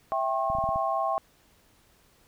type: chord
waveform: sine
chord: C# diminished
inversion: first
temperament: equal with one note detuned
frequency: 659.3 / 784 / 1080.3 Hz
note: E5 / G5 / C#6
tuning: 0 / 0 / -45 cents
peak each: -29 dBFS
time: 0.12-1.18 s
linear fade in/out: 0 ms
type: clicks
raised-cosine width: 5 ms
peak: -26 dBFS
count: 6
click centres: 0.501 / 0.551 / 0.586 / 0.64 / 0.69 / 0.759 s
effects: pink hiss -62 dBFS RMS until 2.27 s